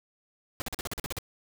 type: noise bursts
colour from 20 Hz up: pink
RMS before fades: -34 dBFS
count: 10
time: 0.6-1.187 s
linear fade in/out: 0 ms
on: 20 ms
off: 43 ms
effects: none